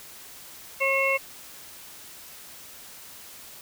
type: harmonic tone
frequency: 542 Hz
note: C#5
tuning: 39 cents flat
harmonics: 1 / 2 / 4 / 5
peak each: -26 / -30 / -24 / -28 dBFS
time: 0.8-1.18 s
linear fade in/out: 20 ms
effects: white hiss -45 dBFS RMS until 3.61 s